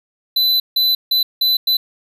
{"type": "tone bursts at uneven times", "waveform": "square", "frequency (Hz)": 4008, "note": "B7", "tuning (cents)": 25, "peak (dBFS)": -13, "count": 5, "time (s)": [[0.36, 0.6], [0.76, 0.95], [1.11, 1.23], [1.41, 1.57], [1.67, 1.77]], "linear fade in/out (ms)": 5, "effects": []}